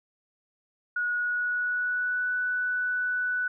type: tone with pitch glide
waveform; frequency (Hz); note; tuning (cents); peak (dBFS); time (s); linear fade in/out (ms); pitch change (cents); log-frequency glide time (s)
sine; 1455 to 1487.3; F#6 to F#6; -29 to +9; -25; 0.96-3.48; 5; +38; 1.16-2.32
effects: none